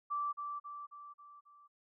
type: tone with echo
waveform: sine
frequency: 1166 Hz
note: D6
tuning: 13 cents flat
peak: -33 dBFS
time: 0.1-0.33 s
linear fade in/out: 20 ms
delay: 270 ms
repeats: 5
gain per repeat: -5 dB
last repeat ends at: 1.68 s
effects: none